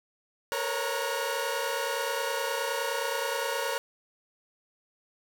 sawtooth tone cluster, 449.6 / 479.2 / 551 / 929 / 1449 Hz, A4 / A#4 / C#5 / A#5 / F#6, +37 / +48 / -11 / -6 / -37 cents, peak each -34 / -32 / -29 / -31 / -33 dBFS, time 0.52-3.78 s, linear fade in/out 0 ms, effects none

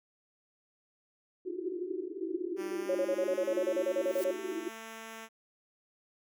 pink band-pass noise, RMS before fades -37 dBFS, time 1.45-4.69 s, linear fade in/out 10 ms, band 330 to 380 Hz, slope 96 dB/octave
5% pulse tone with pitch glide, 196 to 223.8 Hz, G3 to A3, 0 to +30 cents, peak -32 dBFS, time 2.56-5.29 s, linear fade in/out 50 ms, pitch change +230 cents, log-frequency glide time 2.71-3.85 s
sine tone bursts, 552 Hz, C#5, 7 cents flat, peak -27 dBFS, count 15, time 2.89-4.31 s, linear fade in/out 5 ms, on 62 ms, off 35 ms
blue noise with exponential growth, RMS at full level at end -41 dBFS, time 3.92-4.24 s, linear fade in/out 0 ms, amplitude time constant 68 ms
effects none

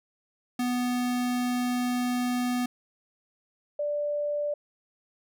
square / sine tone pair in turn, 246.9 / 587.2 Hz, B3 / D5, 0 / 0 cents, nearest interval octave + minor third, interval 1500 cents, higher second, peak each -26 dBFS, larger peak neither, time 0.59-2.66 / 3.79-4.54 s, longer first, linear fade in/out 5 ms, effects none

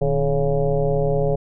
sine tone with frequency modulation, 288 Hz, D4, 34 cents flat, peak -16 dBFS, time 0.01-1.36 s, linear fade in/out 10 ms, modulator 135 Hz, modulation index 2.5, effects none

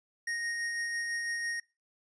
square tone with tremolo, 1864.7 Hz, A#6, in tune, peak -32 dBFS, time 0.27-1.6 s, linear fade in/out 5 ms, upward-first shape sine, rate 6 Hz, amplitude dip 25%, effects noise-tail reverb RT60 0.3 s tail -23 dB re dry + resampled to 22050 Hz

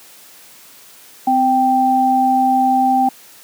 sine tone pair together, 257.3 / 783.6 Hz, C4 / G5, -29 / -1 cents, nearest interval octave + perfect fifth, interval 1928 cents, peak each -17 / -12 dBFS, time 1.27-3.09 s, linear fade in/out 5 ms, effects white hiss -43 dBFS RMS until 3.43 s + high-pass 150 Hz 12 dB/octave

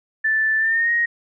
sine tone with pitch glide, 1760 to 1875.5 Hz, A6 to A#6, 0 to +10 cents, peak -16 dBFS, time 0.24-1.06 s, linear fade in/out 10 ms, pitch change +110 cents, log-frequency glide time 0.58-0.91 s, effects none

